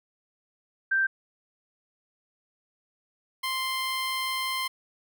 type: tone pair in turn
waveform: sine / 15% pulse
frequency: 1568 / 1046.5 Hz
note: G6 / C6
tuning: 0 / 0 cents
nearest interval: perfect fifth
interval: 700 cents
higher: first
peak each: -21 dBFS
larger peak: neither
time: 0.91-1.07 / 3.43-4.68 s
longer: second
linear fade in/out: 10 ms
effects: none